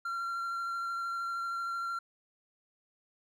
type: tone with vibrato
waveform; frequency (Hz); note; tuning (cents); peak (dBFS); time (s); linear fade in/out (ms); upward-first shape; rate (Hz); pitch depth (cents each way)
triangle; 1372; F6; -31; -31; 0.05-1.99; 5; sine; 13; 12
effects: none